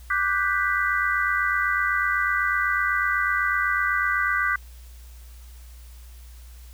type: chord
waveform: sine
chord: G major seventh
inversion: second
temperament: equal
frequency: 1174.7 / 1480 / 1568 / 1975.5 Hz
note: D6 / F#6 / G6 / B6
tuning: 0 / 0 / 0 / 0 cents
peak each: -26 dBFS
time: 0.1-4.56 s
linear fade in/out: 5 ms
effects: added 60 Hz sine -41 dBFS peak until 6.73 s + white hiss -54 dBFS RMS until 6.73 s